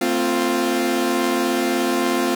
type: chord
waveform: sawtooth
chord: F major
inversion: first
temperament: equal with one note detuned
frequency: 225.1 / 261.6 / 349.2 Hz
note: A3 / C4 / F4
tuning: +40 / 0 / 0 cents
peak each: -22 / -18 / -17 dBFS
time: 0.01-2.35 s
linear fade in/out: 5 ms
effects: none